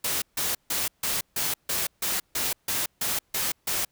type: noise bursts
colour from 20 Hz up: white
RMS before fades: -27 dBFS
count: 12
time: 0.04-3.85 s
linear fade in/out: 5 ms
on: 180 ms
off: 150 ms
effects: pink hiss -69 dBFS RMS until 3.91 s